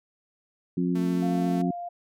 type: harmonic tone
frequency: 88.9 Hz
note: F2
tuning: 31 cents sharp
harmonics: 2 / 3 / 4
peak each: -25 / -27 / -32 dBFS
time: 0.77-1.71 s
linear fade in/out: 5 ms
type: tone with vibrato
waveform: sawtooth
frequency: 222.4 Hz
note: A3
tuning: 19 cents sharp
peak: -32 dBFS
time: 0.95-1.62 s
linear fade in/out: 5 ms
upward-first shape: triangle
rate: 14 Hz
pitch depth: 20 cents each way
type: tone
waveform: sine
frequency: 698.5 Hz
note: F5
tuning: in tune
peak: -32 dBFS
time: 1.22-1.89 s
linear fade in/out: 10 ms
effects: none